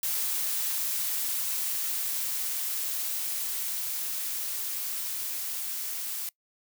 blue noise with level ramp, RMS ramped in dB -29 to -34 dBFS, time 0.03-6.29 s, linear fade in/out 2 ms, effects noise-tail reverb RT60 0.1 s tail -23 dB re dry

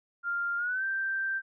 sine tone with pitch glide, 1396.9 to 1568 Hz, F6 to G6, 0 to 0 cents, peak -28 dBFS, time 0.23-1.42 s, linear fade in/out 50 ms, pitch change +200 cents, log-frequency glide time 0.57-0.84 s, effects none

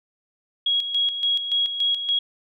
sine tone with tremolo, 3310 Hz, G#7, 6 cents flat, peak -18 dBFS, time 0.66-2.19 s, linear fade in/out 5 ms, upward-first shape square, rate 3.5 Hz, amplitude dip 60%, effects none

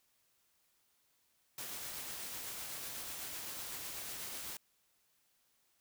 white noise with tremolo, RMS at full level -43 dBFS, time 1.58-4.57 s, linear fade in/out 2 ms, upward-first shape triangle, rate 8 Hz, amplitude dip 25%, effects white hiss -75 dBFS RMS until 5.8 s

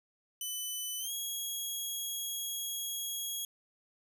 10% pulse tone with pitch glide, 3000 to 3310 Hz, F#7 to G#7, +23 to -6 cents, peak -28 dBFS, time 0.41-3.45 s, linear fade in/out 2 ms, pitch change +171 cents, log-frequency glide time 0.99-1.12 s, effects none

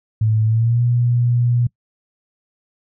sine tone with pitch glide, 109.5 to 120.8 Hz, A2 to B2, -8 to -38 cents, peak -13 dBFS, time 0.21-1.67 s, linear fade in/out 5 ms, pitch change +170 cents, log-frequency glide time 0.45-0.82 s, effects noise-tail reverb RT60 0.1 s tail -24 dB re dry

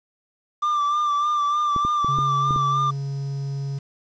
triangle tone with vibrato, 1182 Hz, D6, 11 cents sharp, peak -17 dBFS, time 0.62-2.91 s, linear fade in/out 10 ms, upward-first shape sine, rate 3.3 Hz, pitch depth 34 cents each way
clicks, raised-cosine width 3 ms, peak -16 dBFS, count 6, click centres 1.763 / 1.85 / 2.046 / 2.187 / 2.508 / 2.561 s
triangle tone, 138.59 Hz, C#3, in tune, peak -23 dBFS, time 2.08-3.79 s, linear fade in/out 10 ms
effects resampled to 16000 Hz + 8-bit

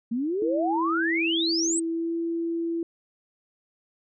sine exponential sweep, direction up, 221.8 to 8420 Hz, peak -24 dBFS, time 0.11-1.8 s, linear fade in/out 10 ms
sine tone with pitch glide, 329.6 to 334.4 Hz, E4 to E4, 0 to +25 cents, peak -25 dBFS, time 0.42-2.83 s, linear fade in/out 2 ms, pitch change +25 cents, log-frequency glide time 1.88-2.15 s
effects none

